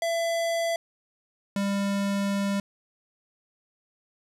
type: tone pair in turn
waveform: square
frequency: 670 / 199.19 Hz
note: E5 / G3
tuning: +28 / +28 cents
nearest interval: octave + major sixth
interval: 2100 cents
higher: first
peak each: -25 dBFS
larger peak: neither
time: 0.02-0.76 / 1.56-2.6 s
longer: second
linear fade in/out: 2 ms
effects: low-pass 11000 Hz 12 dB/octave + 11-bit